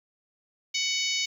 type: harmonic tone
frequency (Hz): 746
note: F#5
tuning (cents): +14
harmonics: 3 / 4 / 5 / 6 / 7 / 8 / 9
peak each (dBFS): -31 / -32 / -33 / -34 / -34 / -35 / -36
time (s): 0.74-1.26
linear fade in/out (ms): 10
effects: 9-bit